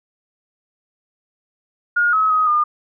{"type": "tone with pitch steps", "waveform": "sine", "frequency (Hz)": [1428, 1282, 1259, 1212], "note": ["F6", "E6", "D#6", "D#6"], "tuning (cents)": [38, -49, 20, -46], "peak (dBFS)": -13, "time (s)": [1.96, 2.64], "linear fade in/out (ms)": 10, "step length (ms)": 170, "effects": []}